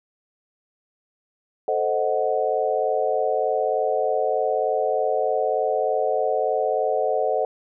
sine chord, A diminished seventh, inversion none, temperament equal, 440 / 523.3 / 622.3 / 740 Hz, A4 / C5 / Eb5 / Gb5, 0 / 0 / 0 / 0 cents, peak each -25 dBFS, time 1.68-7.45 s, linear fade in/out 2 ms, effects none

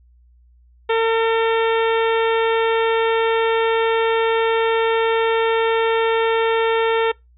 harmonic tone, 452.7 Hz, A4, 49 cents sharp, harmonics 1 / 2 / 3 / 4 / 5 / 6 / 7 / 8, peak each -16 / -22 / -26 / -28 / -30 / -32 / -33 / -34 dBFS, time 0.89-7.12 s, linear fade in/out 10 ms, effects noise-tail reverb RT60 0.2 s tail -24 dB re dry + added 60 Hz sine -49 dBFS peak until 7.37 s

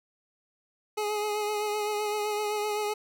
25% pulse tone with vibrato, 420 Hz, G#4, 19 cents sharp, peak -24 dBFS, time 0.97-2.94 s, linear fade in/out 10 ms, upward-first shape triangle, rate 7.8 Hz, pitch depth 31 cents each way, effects none

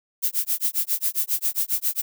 violet noise with tremolo, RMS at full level -21 dBFS, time 0.22-2.02 s, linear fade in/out 20 ms, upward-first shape sine, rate 7.4 Hz, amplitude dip 100%, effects none

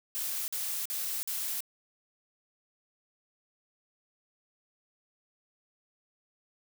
blue noise bursts, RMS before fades -34 dBFS, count 4, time 0.15-1.605 s, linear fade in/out 0 ms, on 330 ms, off 45 ms, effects none

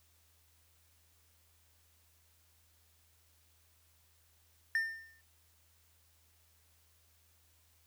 triangle tone with exponential decay, 1805 Hz, A6, 44 cents sharp, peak -25 dBFS, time 4.75-5.21 s, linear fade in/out 1 ms, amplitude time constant 99 ms, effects added 81 Hz sine -70 dBFS peak until 7.86 s + white hiss -70 dBFS RMS until 7.86 s

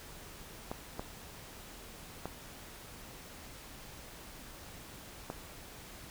clicks, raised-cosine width 1 ms, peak -23 dBFS, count 4, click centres 0.715 / 0.995 / 2.256 / 5.301 s, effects pink hiss -50 dBFS RMS until 6.1 s

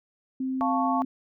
sine tone, 261.6 Hz, C4, in tune, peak -26 dBFS, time 0.4-1.05 s, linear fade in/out 5 ms
sine chord, F augmented, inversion none, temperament equal, 698.5 / 880 / 1108.7 Hz, F5 / A5 / C#6, 0 / 0 / 0 cents, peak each -28 dBFS, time 0.61-1.02 s, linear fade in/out 0 ms
effects none

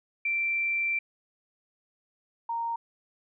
sine tone pair in turn, 2349 / 927.6 Hz, D7 / A#5, 0 / -9 cents, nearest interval octave + major third, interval 1609 cents, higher first, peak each -25 / -28 dBFS, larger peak first, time 0.25-0.99 / 2.49-2.76 s, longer first, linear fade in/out 5 ms, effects none

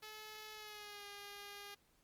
5% pulse tone with pitch glide, 430 to 406.1 Hz, A4 to G#4, -40 to -39 cents, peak -38 dBFS, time 0.02-1.75 s, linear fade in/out 10 ms, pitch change -99 cents, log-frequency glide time 0.54-1.06 s, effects pink hiss -74 dBFS RMS until 2.03 s + Opus 32 kbps

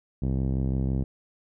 5% pulse tone with low-pass filter, 66 Hz, C2, 16 cents sharp, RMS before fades -26 dBFS, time 0.22-1.04 s, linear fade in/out 5 ms, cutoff 170 Hz, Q 0.83, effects none

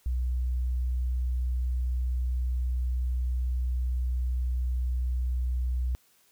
sine tone, 62.2 Hz, B1, 13 cents sharp, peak -24 dBFS, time 0.06-5.95 s, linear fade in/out 0 ms, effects tanh soft clip ceiling -22 dBFS + white hiss -64 dBFS RMS until 6.31 s

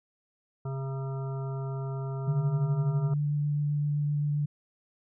harmonic tone, 134.8 Hz, C#3, 48 cents flat, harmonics 1 / 3 / 5 / 7 / 9 / 10, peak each -31 / -41 / -45 / -48 / -50 / -51 dBFS, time 0.65-3.14 s, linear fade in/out 5 ms
sine tone with vibrato, 146.8 Hz, D3, in tune, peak -25 dBFS, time 2.27-4.46 s, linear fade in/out 10 ms, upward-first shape sine, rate 7.7 Hz, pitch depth 9 cents each way
effects none

